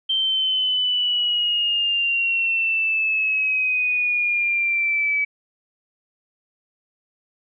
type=exponential sweep; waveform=sine; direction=down; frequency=3136 to 2284 Hz; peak=-18 dBFS; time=0.09-5.25 s; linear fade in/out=10 ms; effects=none